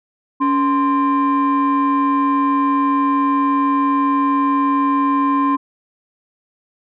sine tone pair together, 280.9 / 1043.5 Hz, C#4 / C6, +23 / -5 cents, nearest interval octave + major seventh, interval 2272 cents, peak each -14 dBFS, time 0.4-5.57 s, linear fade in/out 20 ms, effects tanh soft clip ceiling -10 dBFS

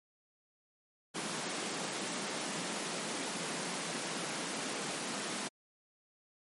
pink high-pass noise, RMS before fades -38 dBFS, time 1.14-5.49 s, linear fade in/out 20 ms, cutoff 160 Hz, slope 48 dB/octave, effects MP3 48 kbps

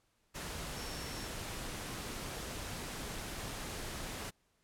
sine tone in noise, 5460 Hz, F8, 40 cents flat, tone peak -50 dBFS, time 0.76-1.28 s, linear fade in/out 20 ms, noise pink, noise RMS -42 dBFS, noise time 0.34-4.31 s, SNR -11 dB, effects pink hiss -75 dBFS RMS until 4.63 s + low-pass 12000 Hz 12 dB/octave

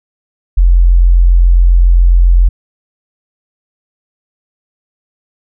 sine tone, 43.68 Hz, F1, 1 cent sharp, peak -3 dBFS, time 0.57-2.49 s, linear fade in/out 10 ms, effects none

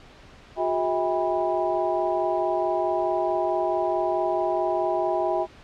sine tone cluster, 360.4 / 405 / 645 / 806 / 983 Hz, F#4 / G#4 / E5 / G5 / B5, -45 / -43 / -38 / +48 / -8 cents, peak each -27 / -34 / -25 / -28 / -32 dBFS, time 0.56-5.47 s, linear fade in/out 50 ms, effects pink hiss -49 dBFS RMS until 5.63 s + low-pass 4000 Hz 12 dB/octave

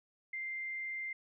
sine tone, 2093 Hz, C7, in tune, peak -37 dBFS, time 0.33-1.13 s, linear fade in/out 5 ms, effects none

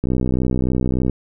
click train, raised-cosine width 3 ms, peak -7 dBFS, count 68, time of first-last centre 0.04-1.097 s, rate 63.4 Hz, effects none

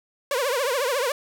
sawtooth tone with vibrato, 523.3 Hz, C5, in tune, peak -18 dBFS, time 0.31-1.12 s, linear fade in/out 2 ms, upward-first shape triangle, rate 14 Hz, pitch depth 220 cents each way, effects none

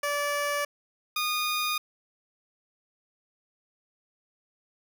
15% pulse tone pair in turn, 579 / 1226.9 Hz, D5 / D#6, -25 / -25 cents, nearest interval octave + minor second, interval 1300 cents, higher second, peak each -20 dBFS, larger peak neither, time 0.03-0.65 / 1.16-1.78 s, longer neither, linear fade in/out 5 ms, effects none

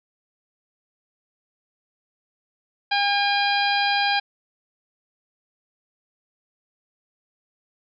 harmonic tone, 808 Hz, G#5, 48 cents flat, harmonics 1 / 2 / 3 / 4 / 5 / 6, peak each -22 / -25 / -27 / -28 / -29 / -30 dBFS, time 2.91-4.2 s, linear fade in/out 10 ms, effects none

